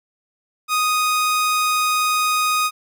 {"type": "tone", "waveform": "sawtooth", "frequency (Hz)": 1244.5, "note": "D#6", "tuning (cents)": 0, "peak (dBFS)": -13, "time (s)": [0.68, 2.71], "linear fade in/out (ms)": 50, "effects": []}